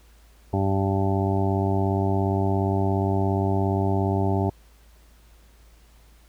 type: harmonic tone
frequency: 97.2 Hz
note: G2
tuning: 14 cents flat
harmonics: 1 / 2 / 3 / 4 / 6 / 7 / 8 / 9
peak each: -23 / -28 / -29 / -28 / -36 / -31 / -34 / -33 dBFS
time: 0.53-4.5 s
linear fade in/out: 5 ms
effects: added 55 Hz sine -51 dBFS peak until 6.28 s + pink hiss -59 dBFS RMS until 6.28 s